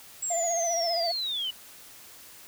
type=linear sweep; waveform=sine; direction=down; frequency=7750 to 2912 Hz; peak=-28 dBFS; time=0.22-1.51 s; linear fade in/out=10 ms
type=tone with vibrato; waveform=triangle; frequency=679 Hz; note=F5; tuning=49 cents flat; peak=-25 dBFS; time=0.3-1.12 s; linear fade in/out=10 ms; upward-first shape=sine; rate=15 Hz; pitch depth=54 cents each way
effects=white hiss -49 dBFS RMS until 2.47 s